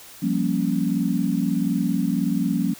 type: chord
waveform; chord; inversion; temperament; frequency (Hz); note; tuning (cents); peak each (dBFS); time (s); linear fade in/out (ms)
sine; G half-diminished seventh; third; equal; 174.61 / 196 / 233.1 / 277.2; F3 / G3 / Bb3 / Db4; 0 / 0 / 0 / 0; -25; 0.22-2.74; 10
effects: white hiss -44 dBFS RMS until 2.79 s